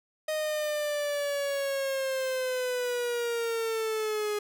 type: linear sweep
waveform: 45% pulse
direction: down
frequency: 622.3 to 415.3 Hz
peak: -28 dBFS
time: 0.28-4.39 s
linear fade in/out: 5 ms
effects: none